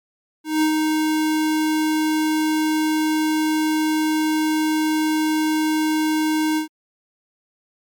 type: tone with ADSR envelope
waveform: square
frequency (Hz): 311.1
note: D#4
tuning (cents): 0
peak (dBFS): -15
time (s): 0.44-6.68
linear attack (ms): 180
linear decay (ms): 89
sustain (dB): -3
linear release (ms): 110
effects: MP3 96 kbps